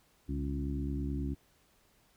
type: harmonic tone with a mistuned harmonic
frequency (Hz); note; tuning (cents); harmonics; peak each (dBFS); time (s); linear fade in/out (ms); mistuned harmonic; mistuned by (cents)
69.3; C#2; 0; 1 / 2 / 3 / 4 / 5; -35 / -39 / -42 / -38 / -45; 0.28-1.35; 20; 2; +60
effects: pink hiss -68 dBFS RMS until 2.16 s